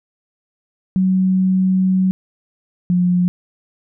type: tone pair in turn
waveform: sine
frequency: 187.3 / 178.52 Hz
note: F#3 / F3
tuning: +21 / +38 cents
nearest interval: minor second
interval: 83 cents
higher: first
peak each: -12 dBFS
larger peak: neither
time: 0.96-2.11 / 2.9-3.28 s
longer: first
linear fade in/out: 0 ms
effects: none